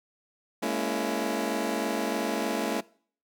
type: chord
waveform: 20% pulse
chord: A# half-diminished seventh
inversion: third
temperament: just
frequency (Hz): 209.8 / 233.1 / 279.7 / 335.6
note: G#3 / A#3 / C#4 / E4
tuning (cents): +18 / 0 / +16 / +31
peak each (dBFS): -28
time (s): 0.62-2.81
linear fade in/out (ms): 10
effects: noise-tail reverb RT60 0.5 s tail -22 dB re dry